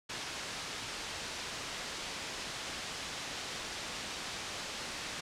white low-pass noise, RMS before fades -41 dBFS, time 0.09-5.21 s, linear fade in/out 10 ms, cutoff 5400 Hz, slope 12 dB/octave, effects low-pass 9000 Hz 12 dB/octave

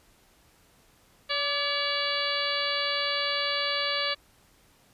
harmonic tone with a mistuned harmonic, 570 Hz, C#5, 48 cents sharp, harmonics 1 / 2 / 3 / 4 / 5 / 6 / 7 / 8, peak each -34 / -34 / -34 / -34 / -34 / -34 / -34 / -34 dBFS, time 1.29-4.15 s, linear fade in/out 20 ms, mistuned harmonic 2, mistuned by +48 cents, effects pink hiss -61 dBFS RMS until 4.93 s + resampled to 32000 Hz

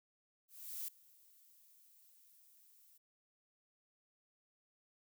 violet noise with ADSR envelope, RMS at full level -42 dBFS, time 0.48-2.98 s, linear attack 400 ms, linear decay 5 ms, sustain -24 dB, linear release 8 ms, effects none

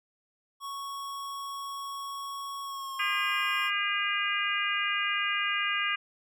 square tone with pitch glide, 1108.7 to 1072.8 Hz, C#6 to C6, 0 to +43 cents, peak -36 dBFS, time 0.6-3.71 s, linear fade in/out 50 ms, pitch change -57 cents, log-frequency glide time 2.63-3.03 s
harmonic tone, 405.2 Hz, G#4, 43 cents flat, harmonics 3 / 4 / 5 / 6 / 7, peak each -33 / -33 / -33 / -33 / -33 dBFS, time 2.99-5.96 s, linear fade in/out 10 ms
effects none

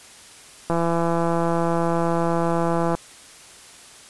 click train, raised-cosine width 1 ms, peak -9 dBFS, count 379, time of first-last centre 0.7-2.95 s, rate 168 Hz, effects white hiss -45 dBFS RMS until 4.09 s + resampled to 24000 Hz

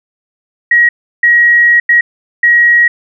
sine tone bursts at uneven times, 1900 Hz, A#6, 33 cents sharp, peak -4 dBFS, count 4, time 0.71-0.89 / 1.23-1.8 / 1.89-2.01 / 2.43-2.88 s, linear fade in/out 5 ms, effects none

